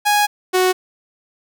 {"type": "tone pair in turn", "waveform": "sawtooth", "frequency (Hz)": [829, 369.3], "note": ["G#5", "F#4"], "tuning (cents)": [-3, -3], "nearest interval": "octave + major second", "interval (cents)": 1400, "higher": "first", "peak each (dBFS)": -9, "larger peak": "neither", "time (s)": [[0.05, 0.27], [0.53, 0.73]], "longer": "first", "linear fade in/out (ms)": 20, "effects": []}